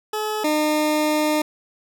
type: tone pair in turn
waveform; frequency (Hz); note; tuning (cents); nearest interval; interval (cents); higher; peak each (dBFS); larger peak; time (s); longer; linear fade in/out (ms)
20% pulse; 428 / 304.2; A4 / D#4; -48 / -39; tritone; 591; first; -18 / -13; second; 0.13-0.44 / 0.44-1.42; second; 5
effects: none